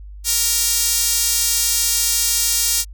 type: tone with high-pass filter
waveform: sawtooth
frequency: 466.2 Hz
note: A#4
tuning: in tune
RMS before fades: -18 dBFS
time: 0.24-2.85 s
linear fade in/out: 50 ms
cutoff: 6200 Hz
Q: 1
effects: added 50 Hz sine -33 dBFS peak until 2.93 s